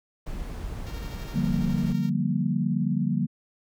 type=noise; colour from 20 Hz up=brown; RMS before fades=-34 dBFS; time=0.26-1.93 s; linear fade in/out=10 ms
type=tone with tremolo; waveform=5% pulse; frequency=461.8 Hz; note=A#4; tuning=16 cents flat; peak=-33 dBFS; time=0.86-2.1 s; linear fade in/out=10 ms; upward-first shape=square; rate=12 Hz; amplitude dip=35%
type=chord; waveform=sine; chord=G minor seventh; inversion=second; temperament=just; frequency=147 / 176.4 / 196 / 235.2 Hz; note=D3 / F3 / G3 / Bb3; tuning=+2 / +18 / 0 / +16 cents; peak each=-28 dBFS; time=1.34-3.27 s; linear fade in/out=20 ms
effects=none